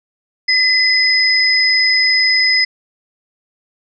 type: tone pair together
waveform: sine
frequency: 2028 / 5049 Hz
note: B6 / D#8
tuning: +45 / +25 cents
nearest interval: octave + major third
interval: 1580 cents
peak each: -13 dBFS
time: 0.48-2.65 s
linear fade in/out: 10 ms
effects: none